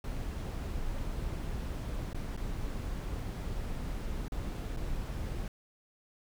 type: noise with dropouts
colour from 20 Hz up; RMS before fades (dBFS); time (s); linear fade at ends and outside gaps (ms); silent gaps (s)
brown; -36; 0.04-5.48; 2; 2.132-2.146 / 2.366-2.374 / 4.282-4.32 / 4.765-4.771
effects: none